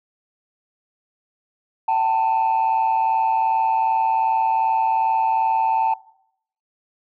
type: tone pair together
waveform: sine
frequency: 766.4 / 889 Hz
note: G5 / A5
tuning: -39 / +18 cents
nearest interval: minor third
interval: 257 cents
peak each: -20 / -16 dBFS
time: 1.88-5.94 s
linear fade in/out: 5 ms
effects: noise-tail reverb RT60 0.7 s tail -20 dB re dry + tanh soft clip ceiling -13 dBFS